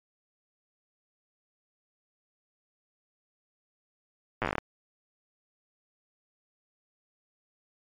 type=slowing click train; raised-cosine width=0.5 ms; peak=-13 dBFS; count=11; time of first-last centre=4.42-4.582 s; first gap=8 ms; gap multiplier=1.15; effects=MP3 64 kbps